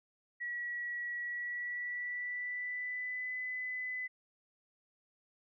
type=tone with pitch glide; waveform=sine; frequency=1927 to 2008 Hz; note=B6 to B6; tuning=-43 to +28 cents; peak=-36 dBFS; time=0.4-4.08 s; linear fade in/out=20 ms; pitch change=+71 cents; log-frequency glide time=1.22-3.33 s; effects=none